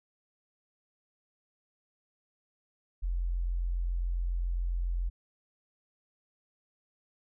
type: tone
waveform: sine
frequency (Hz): 43.65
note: F1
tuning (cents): 0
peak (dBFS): -28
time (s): 3.02-5.1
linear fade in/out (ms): 20
effects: none